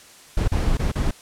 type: noise with dropouts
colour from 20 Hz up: brown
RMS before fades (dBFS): -20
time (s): 0.37-1.11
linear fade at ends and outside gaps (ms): 5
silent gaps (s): 0.479-0.518 / 0.772-0.793 / 0.917-0.954
effects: white hiss -47 dBFS RMS until 1.21 s + low-pass 10000 Hz 12 dB/octave